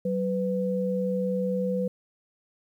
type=tone pair together; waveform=sine; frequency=188.2 / 499 Hz; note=F#3 / B4; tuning=+30 / +18 cents; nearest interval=octave + perfect fourth; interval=1688 cents; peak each=-27 dBFS; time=0.05-1.88 s; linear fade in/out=5 ms; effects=10-bit